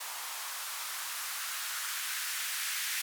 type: noise with band-pass filter sweep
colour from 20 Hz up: violet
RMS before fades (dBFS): -37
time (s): 0-3.02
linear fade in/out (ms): 10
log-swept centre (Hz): 900 to 1800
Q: 1.9
effects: none